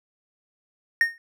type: tone with exponential decay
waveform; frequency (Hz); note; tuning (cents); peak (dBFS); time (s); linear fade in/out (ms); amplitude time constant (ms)
triangle; 1845; A#6; -18; -11; 1.01-1.18; 1; 36
effects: none